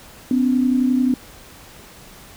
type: tone pair together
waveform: sine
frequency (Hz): 252.5 / 283.9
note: B3 / C#4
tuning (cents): +39 / +41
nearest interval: major second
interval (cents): 202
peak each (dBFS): -15 / -22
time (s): 0.31-1.14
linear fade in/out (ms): 2
effects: pink hiss -43 dBFS RMS until 2.36 s